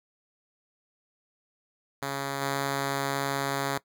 5% pulse tone with level steps, 138.59 Hz, C#3, in tune, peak -19 / -16 dBFS, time 2.02-3.78 s, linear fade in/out 5 ms, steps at 2.41 s, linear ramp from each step 10 ms, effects noise-tail reverb RT60 0.1 s tail -19 dB re dry

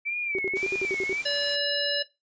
sine tone with vibrato, 2300 Hz, D7, 37 cents flat, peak -27 dBFS, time 0.05-1.23 s, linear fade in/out 20 ms, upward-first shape sine, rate 1.8 Hz, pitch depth 100 cents each way
sine tone bursts, 382.3 Hz, G4, 43 cents flat, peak -26 dBFS, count 9, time 0.35-1.129 s, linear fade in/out 0 ms, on 35 ms, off 58 ms
white noise, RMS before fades -41 dBFS, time 0.55-1.57 s, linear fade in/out 20 ms
harmonic tone, 576 Hz, D5, 34 cents flat, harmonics 1 / 3 / 5 / 7 / 9, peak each -30 / -30 / -30 / -30 / -30 dBFS, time 1.25-2.03 s, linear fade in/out 10 ms
effects noise-tail reverb RT60 0.2 s tail -17 dB re dry + resampled to 16000 Hz

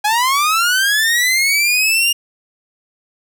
sawtooth linear sweep, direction up, 818 to 2838 Hz, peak -9 dBFS, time 0.04-2.13 s, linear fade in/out 10 ms, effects none

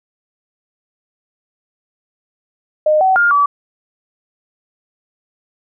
sine tone with pitch steps, 613 / 757 / 1410 / 1148 Hz, D#5 / F#5 / F6 / D6, -26 / +39 / +16 / -40 cents, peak -9 dBFS, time 2.86-3.46 s, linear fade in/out 5 ms, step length 150 ms, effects none

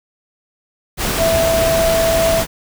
sine tone in noise, 659.3 Hz, E5, in tune, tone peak -13 dBFS, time 1.17-2.44 s, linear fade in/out 50 ms, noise pink, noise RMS -19 dBFS, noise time 0.97-2.47 s, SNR +3 dB, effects none

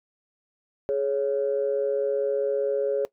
sine tone pair together, 420 / 555.3 Hz, G#4 / C#5, +19 / +3 cents, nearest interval perfect fourth, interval 484 cents, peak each -24 dBFS, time 0.89-3.05 s, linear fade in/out 0 ms, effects noise-tail reverb RT60 0.1 s tail -20 dB re dry + tanh soft clip ceiling -15 dBFS

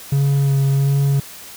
triangle tone with vibrato, 138.59 Hz, C#3, in tune, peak -11 dBFS, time 0.12-1.2 s, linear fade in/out 5 ms, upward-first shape sine, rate 1.4 Hz, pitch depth 17 cents each way, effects white hiss -37 dBFS RMS until 1.56 s

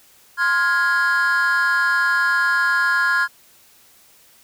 triangle chord, F minor, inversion second, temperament equal with one note detuned, 1046.5 / 1409.1 / 1661.2 Hz, C6 / F6 / Ab6, 0 / +15 / 0 cents, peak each -20 / -16 / -16 dBFS, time 0.37-3.28 s, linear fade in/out 50 ms, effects tanh soft clip ceiling -10 dBFS + white hiss -52 dBFS RMS until 4.43 s

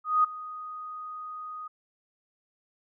sine tone with ADSR envelope, 1244.5 Hz, D#6, in tune, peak -17 dBFS, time 0.04-1.68 s, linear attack 200 ms, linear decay 9 ms, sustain -19 dB, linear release 10 ms, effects none

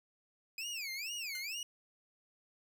25% pulse tone with vibrato, 2466 Hz, D#7, 16 cents flat, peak -35 dBFS, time 0.58-1.63 s, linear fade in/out 2 ms, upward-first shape sine, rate 2.2 Hz, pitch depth 280 cents each way
5% pulse tone with exponential decay, 1480 Hz, F#6, in tune, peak -31 dBFS, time 1.35-1.47 s, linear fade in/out 2 ms, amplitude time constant 24 ms
effects none

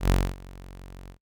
sawtooth tone with ADSR envelope, 45.93 Hz, F#1, 12 cents flat, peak -13 dBFS, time 0-1.18 s, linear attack 99 ms, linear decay 250 ms, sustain -24 dB, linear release 85 ms, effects noise-tail reverb RT60 0.1 s tail -24 dB re dry

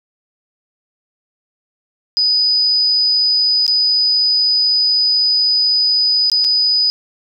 sine tone with dropouts, 4978 Hz, D#8, in tune, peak -11 dBFS, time 2.17-6.9 s, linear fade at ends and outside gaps 0 ms, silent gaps 3.665-3.679 / 6.299-6.317 / 6.443-6.447 s, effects none

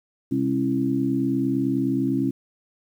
sine tone cluster, 130.6 / 201.3 / 270.5 / 330.1 Hz, C3 / G3 / C#4 / E4, -3 / +46 / -42 / +2 cents, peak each -29 / -29 / -22 / -27 dBFS, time 0.31-2.31 s, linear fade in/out 10 ms, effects 9-bit

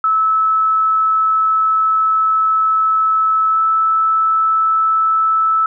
sine tone with pitch glide, 1303 to 1311.3 Hz, E6 to E6, -20 to -9 cents, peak -11 dBFS, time 0.04-5.66 s, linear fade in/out 2 ms, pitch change +11 cents, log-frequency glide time 3.51-3.58 s, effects none

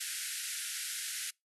white band-pass noise, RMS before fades -39 dBFS, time 0-1.31 s, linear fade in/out 10 ms, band 1400 to 12000 Hz, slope 96 dB/octave, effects noise-tail reverb RT60 0.2 s tail -26 dB re dry

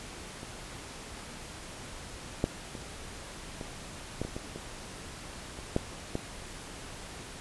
clicks, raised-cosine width 2 ms, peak -29 / -12 / -27 / -24 / -18 / -23 / -23 / -25 / -28 / -12 / -17 dBFS, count 11, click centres 0.431 / 2.441 / 2.752 / 3.612 / 4.216 / 4.25 / 4.365 / 4.56 / 5.589 / 5.764 / 6.154 s, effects pink hiss -44 dBFS RMS until 7.4 s + resampled to 24000 Hz

